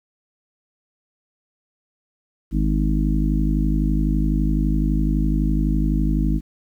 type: harmonic tone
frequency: 51.91 Hz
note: G#1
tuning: in tune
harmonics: 1 / 3 / 4 / 5 / 6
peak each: -19 / -24 / -25 / -26 / -27 dBFS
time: 2.51-6.41 s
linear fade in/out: 50 ms
effects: 9-bit